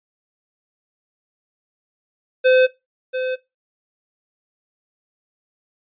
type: tone with echo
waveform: square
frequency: 513 Hz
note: C5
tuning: 34 cents flat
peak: -12 dBFS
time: 2.44-2.67 s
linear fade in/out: 20 ms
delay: 690 ms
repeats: 1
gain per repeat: -10 dB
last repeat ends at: 3.36 s
effects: noise-tail reverb RT60 0.2 s tail -17 dB re dry + resampled to 8000 Hz